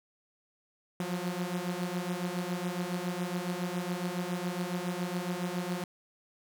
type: beating tone pair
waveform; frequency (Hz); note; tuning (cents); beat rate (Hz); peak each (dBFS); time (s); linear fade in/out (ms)
sawtooth; 174.61 / 181.81; F3 / F#3; 0 / -30; 7.2; -31; 1-5.84; 2
effects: none